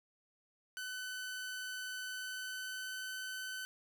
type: tone with pitch glide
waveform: sawtooth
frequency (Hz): 1508 to 1518.5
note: F#6 to F#6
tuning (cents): +32 to +44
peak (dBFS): -37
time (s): 0.77-3.65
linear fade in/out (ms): 0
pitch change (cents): +12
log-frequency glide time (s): 2.02-3.05
effects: none